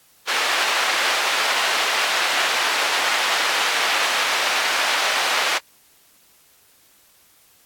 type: band-pass noise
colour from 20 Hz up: white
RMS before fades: -21 dBFS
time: 0.27-5.59 s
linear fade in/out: 20 ms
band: 690 to 3000 Hz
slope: 12 dB/octave
effects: white hiss -55 dBFS RMS until 7.65 s + AAC 64 kbps

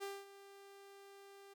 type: tone with ADSR envelope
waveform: sawtooth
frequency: 396.5 Hz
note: G4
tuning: 20 cents sharp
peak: -37 dBFS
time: 0-1.54 s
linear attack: 30 ms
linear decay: 220 ms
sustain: -15 dB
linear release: 12 ms
effects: none

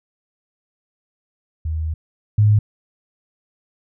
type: tone pair in turn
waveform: sine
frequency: 79 / 105.52 Hz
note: D#2 / G#2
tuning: +27 / +28 cents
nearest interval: perfect fourth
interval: 501 cents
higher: second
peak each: -20 / -10 dBFS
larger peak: second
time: 1.65-1.94 / 2.38-2.59 s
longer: first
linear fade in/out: 5 ms
effects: none

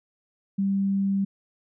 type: tone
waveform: sine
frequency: 196.3 Hz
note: G3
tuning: 3 cents sharp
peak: -21 dBFS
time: 0.58-1.25 s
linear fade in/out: 10 ms
effects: none

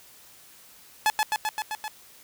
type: tone with echo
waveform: sawtooth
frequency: 858 Hz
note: A5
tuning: 44 cents flat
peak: -15 dBFS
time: 1.06-1.1 s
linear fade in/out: 0 ms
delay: 130 ms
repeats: 6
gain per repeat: -2 dB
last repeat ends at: 1.88 s
effects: white hiss -52 dBFS RMS until 2.23 s

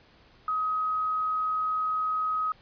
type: tone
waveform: sine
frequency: 1264 Hz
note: D#6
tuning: 27 cents sharp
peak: -25 dBFS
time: 0.48-2.52 s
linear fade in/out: 2 ms
effects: pink hiss -58 dBFS RMS until 2.61 s + resampled to 11025 Hz

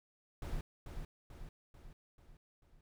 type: noise with echo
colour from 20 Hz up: brown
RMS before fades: -39 dBFS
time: 0.42-0.61 s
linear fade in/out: 2 ms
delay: 440 ms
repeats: 5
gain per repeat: -5 dB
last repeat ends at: 2.81 s
effects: none

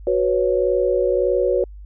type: chord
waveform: sine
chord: F# suspended fourth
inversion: none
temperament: just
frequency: 370 / 493.3 / 555 Hz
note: F#4 / B4 / C#5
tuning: 0 / -2 / +2 cents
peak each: -20 dBFS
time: 0.07-1.64 s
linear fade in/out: 2 ms
effects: added 50 Hz sine -35 dBFS peak until 1.85 s

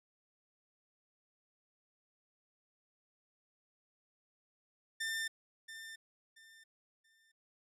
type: tone with echo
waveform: sawtooth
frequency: 1795 Hz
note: A6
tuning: 34 cents sharp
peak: -32 dBFS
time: 5-5.28 s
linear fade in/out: 10 ms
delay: 680 ms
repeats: 3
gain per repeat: -11 dB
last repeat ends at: 7.32 s
effects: low-pass 12000 Hz 12 dB/octave

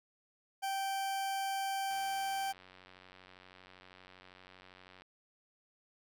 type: tone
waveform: 40% pulse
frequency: 780 Hz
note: G5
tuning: 9 cents flat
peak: -33 dBFS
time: 0.62-2.53 s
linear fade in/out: 20 ms
type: click train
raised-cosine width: 0.3 ms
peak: -39 dBFS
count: 289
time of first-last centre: 1.91-5.02 s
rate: 92.6 Hz
effects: none

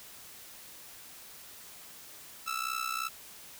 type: tone with amplitude modulation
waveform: sawtooth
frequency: 1318.5 Hz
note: E6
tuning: in tune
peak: -25 dBFS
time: 2.46-3.09 s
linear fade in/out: 20 ms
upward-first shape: sine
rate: 62.9 Hz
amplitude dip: 85%
effects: white hiss -50 dBFS RMS until 3.59 s

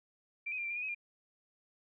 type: tone with pitch steps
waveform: sine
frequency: 2357 / 2516 / 2389 / 2350 / 2402 / 2456 / 2547 / 2401 Hz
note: D7 / D#7 / D7 / D7 / D7 / D#7 / D#7 / D7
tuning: +6 / +19 / +29 / +1 / +38 / -23 / +40 / +38 cents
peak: -35 dBFS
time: 0.46-0.948 s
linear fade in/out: 10 ms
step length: 61 ms
effects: none

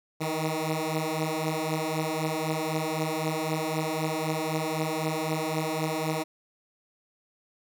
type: beating tone pair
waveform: 10% pulse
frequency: 155.3 / 159.2 Hz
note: D#3 / D#3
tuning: -3 / +40 cents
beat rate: 3.9 Hz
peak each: -23 / -21 dBFS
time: 0.2-6.24 s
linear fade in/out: 20 ms
effects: none

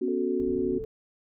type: chord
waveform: sine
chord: B suspended second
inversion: none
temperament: equal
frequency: 246.9 / 277.2 / 370 Hz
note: B3 / C#4 / F#4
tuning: 0 / 0 / 0 cents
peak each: -31 / -31 / -27 dBFS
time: 0.01-0.79 s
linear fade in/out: 10 ms
type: tone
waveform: sine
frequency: 440 Hz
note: A4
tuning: in tune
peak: -33 dBFS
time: 0.08-0.85 s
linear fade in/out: 2 ms
type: low-pass noise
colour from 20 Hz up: pink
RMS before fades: -43 dBFS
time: 0.4-0.84 s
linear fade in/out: 0 ms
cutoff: 210 Hz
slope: 12 dB/octave
effects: none

